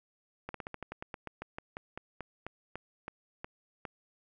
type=slowing click train; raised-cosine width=0.5 ms; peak=-24 dBFS; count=20; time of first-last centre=0.49-3.852 s; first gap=53 ms; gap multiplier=1.12; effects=none